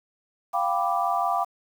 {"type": "chord", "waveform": "sine", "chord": "G dominant seventh", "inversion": "third", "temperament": "equal", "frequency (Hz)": [698.5, 784, 987.8, 1174.7], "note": ["F5", "G5", "B5", "D6"], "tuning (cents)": [0, 0, 0, 0], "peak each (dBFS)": [-26, -27, -30, -27], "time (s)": [0.53, 1.45], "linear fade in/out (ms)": 20, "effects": ["8-bit"]}